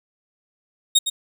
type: tone with echo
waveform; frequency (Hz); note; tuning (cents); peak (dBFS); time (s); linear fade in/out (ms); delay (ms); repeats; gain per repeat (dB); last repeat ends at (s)
25% pulse; 3729; A#7; 0; -8; 0.95-0.99; 10; 110; 1; -9; 1.1
effects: none